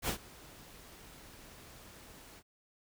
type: noise with ADSR envelope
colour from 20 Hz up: pink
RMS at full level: -32 dBFS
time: 0.02-2.43 s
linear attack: 59 ms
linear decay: 94 ms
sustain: -22 dB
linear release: 54 ms
effects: none